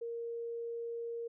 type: tone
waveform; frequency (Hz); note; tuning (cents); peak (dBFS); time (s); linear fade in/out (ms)
sine; 466.2; A#4; 0; -37; 0.01-1.28; 10
effects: none